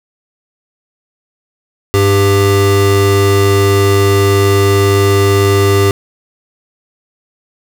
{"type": "tone pair together", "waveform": "square", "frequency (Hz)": [99.3, 396.2], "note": ["G2", "G4"], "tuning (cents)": [23, 18], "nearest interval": "2 octaves", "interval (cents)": 2395, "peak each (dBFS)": -11, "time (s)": [1.94, 5.91], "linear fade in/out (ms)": 0, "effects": []}